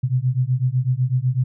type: beating tone pair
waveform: sine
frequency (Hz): 123.47 / 131.47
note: B2 / C3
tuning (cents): 0 / +9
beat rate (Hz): 8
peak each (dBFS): -20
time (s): 0.03-1.44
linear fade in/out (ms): 10
effects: none